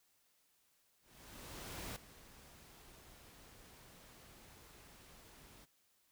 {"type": "noise with ADSR envelope", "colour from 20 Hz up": "pink", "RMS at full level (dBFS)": -45, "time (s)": [1.01, 5.66], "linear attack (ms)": 950, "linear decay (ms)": 5, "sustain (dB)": -15, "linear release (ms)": 24, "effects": ["white hiss -75 dBFS RMS until 6.11 s"]}